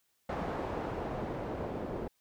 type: noise with low-pass filter sweep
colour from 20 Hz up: white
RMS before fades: -37 dBFS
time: 0.29-2.08 s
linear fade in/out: 5 ms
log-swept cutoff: 800 to 480 Hz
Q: 0.95
effects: white hiss -75 dBFS RMS until 2.2 s